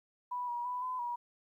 sine tone with pitch steps, 985 / 959 / 991 / 1013 / 961 Hz, B5 / A#5 / B5 / B5 / B5, -5 / +49 / +6 / +44 / -48 cents, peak -34 dBFS, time 0.31-1.16 s, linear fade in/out 10 ms, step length 170 ms, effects 12-bit

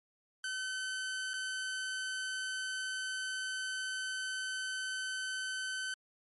sawtooth tone with dropouts, 1526 Hz, G6, 47 cents flat, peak -32 dBFS, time 0.44-5.94 s, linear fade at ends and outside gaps 2 ms, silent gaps 1.335-1.339 s, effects MP3 48 kbps

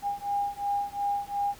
sine beating tone pair, 808 / 810.8 Hz, G#5 / G#5, -48 / -42 cents, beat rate 2.8 Hz, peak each -30 dBFS, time 0.02-1.55 s, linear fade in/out 50 ms, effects pink hiss -51 dBFS RMS until 1.59 s

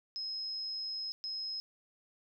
sine tone bursts at uneven times, 5130 Hz, E8, 48 cents flat, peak -36 dBFS, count 2, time 0.16-1.12 / 1.24-1.6 s, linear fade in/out 0 ms, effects none

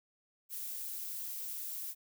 violet noise, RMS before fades -41 dBFS, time 0.49-1.95 s, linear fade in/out 50 ms, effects none

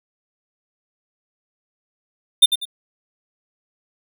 square tone with echo, 3600 Hz, A7, 39 cents sharp, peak -6 dBFS, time 2.42-2.46 s, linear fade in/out 10 ms, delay 97 ms, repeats 2, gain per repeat -10 dB, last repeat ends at 2.654 s, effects none

